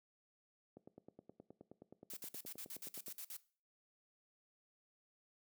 click train, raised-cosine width 2 ms, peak -39 dBFS, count 23, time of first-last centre 0.77-3.081 s, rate 9.52 Hz
blue noise bursts, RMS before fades -48 dBFS, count 11, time 2.1-3.367 s, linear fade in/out 2 ms, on 67 ms, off 53 ms
effects noise-tail reverb RT60 0.4 s tail -18 dB re dry + high-pass 200 Hz 12 dB/octave

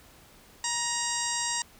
harmonic tone with a mistuned harmonic, 948 Hz, A#5, 29 cents sharp, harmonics 1 / 2 / 3 / 4 / 5 / 6 / 7 / 8 / 9, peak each -35 / -36 / -40 / -39 / -37 / -35 / -40 / -33 / -40 dBFS, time 0.64-1.62 s, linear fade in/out 2 ms, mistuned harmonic 2, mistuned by -22 cents, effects pink hiss -55 dBFS RMS until 1.79 s

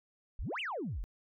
sine exponential two-way sweep, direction up then down, 32.39 to 3136 to 33.42 Hz, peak -34 dBFS, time 0.39-1.04 s, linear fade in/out 0 ms, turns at 0.6 s, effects tanh soft clip ceiling -30 dBFS

